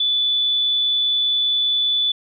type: tone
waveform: sine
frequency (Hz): 3475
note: A7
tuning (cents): -22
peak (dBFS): -16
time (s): 0-2.12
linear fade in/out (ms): 5
effects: none